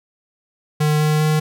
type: tone with pitch steps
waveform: square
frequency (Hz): 151.5 / 152.73 / 153.97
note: D#3 / D#3 / D#3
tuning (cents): -46 / -32 / -18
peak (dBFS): -15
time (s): 0.8-1.4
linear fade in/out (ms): 10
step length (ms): 200
effects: none